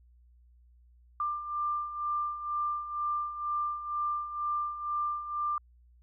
sine beating tone pair, 1188 / 1190.1 Hz, D6 / D6, +20 / +23 cents, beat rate 2.1 Hz, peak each -37 / -31 dBFS, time 1.2-5.58 s, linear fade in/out 2 ms, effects added 60 Hz sine -57 dBFS peak until 6.02 s

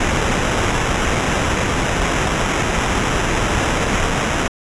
pink noise with sample-and-hold, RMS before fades -18 dBFS, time 0-4.48 s, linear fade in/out 5 ms, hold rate 4410 Hz, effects resampled to 22050 Hz

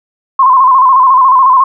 sine tone with vibrato, 1044 Hz, C6, 4 cents flat, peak -3 dBFS, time 0.39-1.64 s, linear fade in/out 5 ms, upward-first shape square, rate 14 Hz, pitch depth 57 cents each way, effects none

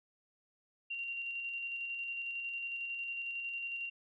sine tone with tremolo, 2763 Hz, F7, 19 cents flat, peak -36 dBFS, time 0.9-3.9 s, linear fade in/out 10 ms, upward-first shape square, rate 11 Hz, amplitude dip 25%, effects none

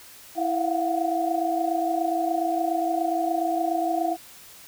sine tone cluster, 329.1 / 686 / 713 / 743 Hz, E4 / F5 / F5 / F#5, -3 / -31 / +36 / +7 cents, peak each -27 / -27 / -28 / -29 dBFS, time 0.35-4.17 s, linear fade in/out 50 ms, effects white hiss -47 dBFS RMS until 4.67 s

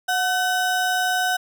square ring-modulated tone, 1125 Hz, C#6, 25 cents sharp, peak -17 dBFS, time 0.08-1.37 s, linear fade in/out 10 ms, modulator 394 Hz, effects none

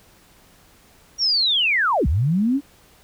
sine linear two-way sweep, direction down then up, 5710 to 58.8 to 293.2 Hz, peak -16 dBFS, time 1.18-2.61 s, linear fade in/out 50 ms, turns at 2.07 s, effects pink hiss -53 dBFS RMS until 3.03 s

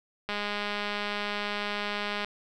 click train, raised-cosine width 0.3 ms, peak -16 dBFS, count 404, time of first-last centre 0.29-2.246 s, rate 206 Hz, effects none

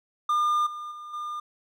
triangle tone with level steps, 1206 Hz, D6, 46 cents sharp, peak -19 / -32 / -36 / -29 dBFS, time 0.29-1.4 s, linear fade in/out 5 ms, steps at 0.66 / 0.91 / 1.13 s, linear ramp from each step 10 ms, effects none

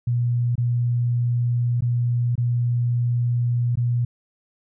sine tone with dropouts, 120.6 Hz, B2, 41 cents flat, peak -18 dBFS, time 0.07-4.05 s, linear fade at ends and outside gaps 5 ms, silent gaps 0.555-0.579 / 1.808-1.821 / 2.355-2.378 / 3.756-3.772 s, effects none

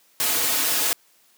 white noise with comb filter, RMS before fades -22 dBFS, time 0.2-0.93 s, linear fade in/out 0 ms, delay 5.1 ms, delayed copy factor -0.8, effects white hiss -59 dBFS RMS until 1.37 s + high-pass 200 Hz 12 dB/octave

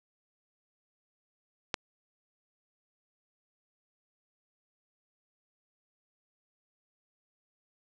click, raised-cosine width 0.2 ms, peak -11 dBFS, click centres 1.742 s, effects low-pass 7000 Hz 12 dB/octave

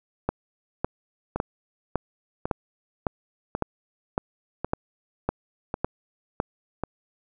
two click trains, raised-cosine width 1 ms, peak -13 / -9 dBFS, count 6 / 12, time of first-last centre 1.36-6.836 / 0.29-6.401 s, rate 0.913 / 1.8 Hz, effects none

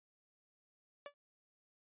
sawtooth tone with exponential decay, 576 Hz, D5, 34 cents flat, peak -38 dBFS, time 1.06-1.14 s, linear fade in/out 1 ms, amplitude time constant 16 ms, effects resampled to 8000 Hz

